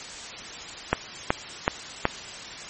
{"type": "click train", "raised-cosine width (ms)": 0.5, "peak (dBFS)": -3, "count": 4, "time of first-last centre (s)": [0.93, 2.054], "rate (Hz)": 2.67, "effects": ["white hiss -38 dBFS RMS until 2.69 s", "MP3 32 kbps"]}